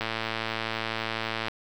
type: click train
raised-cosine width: 0.3 ms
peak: -13 dBFS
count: 166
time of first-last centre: 0.01-1.483 s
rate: 112 Hz
effects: 8-bit